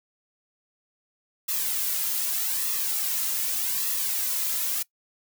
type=noise with flanger; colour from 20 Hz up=blue; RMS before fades=-27 dBFS; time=1.48-4.83 s; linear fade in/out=10 ms; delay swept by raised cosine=1.3 to 2.7 ms; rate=0.83 Hz; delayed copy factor=-0.65; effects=noise-tail reverb RT60 0.1 s tail -21 dB re dry